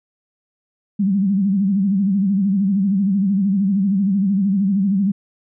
sine tone with vibrato, 196 Hz, G3, in tune, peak -14 dBFS, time 0.99-5.12 s, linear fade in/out 10 ms, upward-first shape sine, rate 13 Hz, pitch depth 100 cents each way, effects none

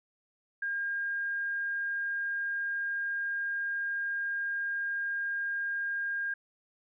sine tone, 1613 Hz, G6, 49 cents sharp, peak -30 dBFS, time 0.62-6.34 s, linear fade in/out 5 ms, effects none

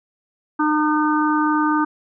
harmonic tone, 304 Hz, D#4, 40 cents flat, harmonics 1 / 3 / 4 / 5, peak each -18 / -22 / -22 / -26 dBFS, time 0.59-1.85 s, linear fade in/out 10 ms, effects none

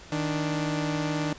sawtooth tone pair together, 156.4 / 294.1 Hz, D#3 / D4, +9 / +3 cents, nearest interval major seventh, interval 1094 cents, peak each -25 dBFS, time 0.12-1.33 s, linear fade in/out 2 ms, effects pink hiss -47 dBFS RMS until 1.38 s + resampled to 16000 Hz

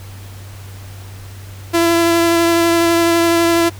sawtooth tone with vibrato, 336.8 Hz, E4, 37 cents sharp, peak -7 dBFS, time 1.73-3.7 s, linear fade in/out 20 ms, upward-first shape sine, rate 12 Hz, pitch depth 11 cents each way, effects added 97 Hz sine -31 dBFS peak until 3.79 s + pink hiss -40 dBFS RMS until 3.79 s

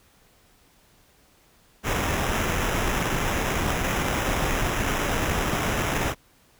pink noise with sample-and-hold, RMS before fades -25 dBFS, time 1.83-6.15 s, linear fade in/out 50 ms, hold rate 4410 Hz, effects pink hiss -59 dBFS RMS until 6.59 s

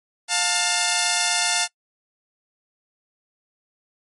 5% pulse tone pair together, 707.2 / 891 Hz, F5 / A5, +22 / +22 cents, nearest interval major third, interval 400 cents, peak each -10 dBFS, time 0.28-1.68 s, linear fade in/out 50 ms, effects noise-tail reverb RT60 0.1 s tail -25 dB re dry + MP3 48 kbps

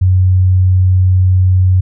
sine tone, 92.5 Hz, F#2, in tune, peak -6 dBFS, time 0.01-1.81 s, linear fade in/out 10 ms, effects none

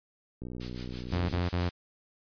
click train, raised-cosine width 3 ms, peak -27 dBFS, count 61, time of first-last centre 0.42-1.396 s, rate 61.5 Hz
blue noise with tremolo, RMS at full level -36 dBFS, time 0.6-1.71 s, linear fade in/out 10 ms, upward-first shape sine, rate 6 Hz, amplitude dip 75%
sawtooth tone bursts, 88.4 Hz, F2, 22 cents sharp, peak -23 dBFS, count 3, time 1.12-1.694 s, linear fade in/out 10 ms, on 170 ms, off 32 ms
effects resampled to 11025 Hz

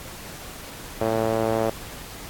sawtooth tone with band-pass filter, 111.9 Hz, A2, 30 cents sharp, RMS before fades -23 dBFS, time 1.01-1.7 s, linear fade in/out 5 ms, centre 570 Hz, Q 2.1, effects pink hiss -39 dBFS RMS until 2.29 s + AAC 64 kbps

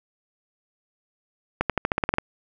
accelerating click train, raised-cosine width 0.5 ms, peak -6 dBFS, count 10, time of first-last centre 1.61-2.184 s, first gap 87 ms, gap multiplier 0.92, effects none

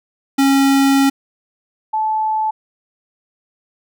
square / sine tone pair in turn, 273.8 / 869.3 Hz, C#4 / A5, -21 / -21 cents, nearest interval octave + minor sixth, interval 2000 cents, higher second, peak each -11 / -15 dBFS, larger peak first, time 0.38-1.1 / 1.93-2.51 s, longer first, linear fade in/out 10 ms, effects none

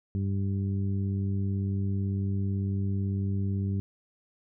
harmonic tone, 98 Hz, G2, in tune, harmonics 1 / 2 / 3 / 4, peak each -27 / -32 / -42 / -44 dBFS, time 0.15-3.8 s, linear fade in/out 0 ms, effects none

